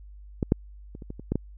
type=clicks; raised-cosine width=3 ms; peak=-12 / -6 / -27 / -28 / -23 / -26 / -12 / -12 dBFS; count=8; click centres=0.428 / 0.521 / 0.951 / 1.022 / 1.104 / 1.196 / 1.32 / 1.356 s; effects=added 50 Hz sine -43 dBFS peak until 1.57 s